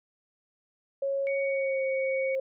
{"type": "tone with pitch glide", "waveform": "sine", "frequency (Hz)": [550, 531.9], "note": ["C#5", "C5"], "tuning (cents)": [-14, 28], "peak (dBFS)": -26, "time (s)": [1.02, 2.4], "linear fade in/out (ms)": 5, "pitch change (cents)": -58, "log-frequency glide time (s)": [1.41, 1.83]}
{"type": "tone with tremolo", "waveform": "sine", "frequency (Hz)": 2241, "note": "C#7", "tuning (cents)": 18, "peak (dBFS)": -33, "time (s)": [1.27, 2.35], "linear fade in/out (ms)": 0, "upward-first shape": "triangle", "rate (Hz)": 1.4, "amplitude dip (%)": 25}
{"effects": []}